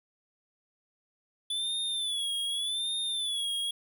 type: tone with vibrato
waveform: square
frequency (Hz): 3462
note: A7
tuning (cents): -29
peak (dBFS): -30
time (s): 1.5-3.71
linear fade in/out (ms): 5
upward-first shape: sine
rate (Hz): 0.85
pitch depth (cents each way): 96
effects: none